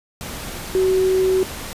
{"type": "tone in noise", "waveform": "sine", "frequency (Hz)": 375.7, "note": "F#4", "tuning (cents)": 26, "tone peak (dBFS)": -14, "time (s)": [0.75, 1.43], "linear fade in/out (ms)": 0, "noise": "pink", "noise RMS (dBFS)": -31, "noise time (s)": [0.21, 1.73], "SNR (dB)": 14, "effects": ["resampled to 32000 Hz"]}